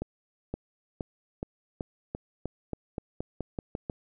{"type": "accelerating click train", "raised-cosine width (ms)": 2, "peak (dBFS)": -19, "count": 14, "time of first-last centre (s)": [0.02, 3.898], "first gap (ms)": 520, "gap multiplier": 0.9, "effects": []}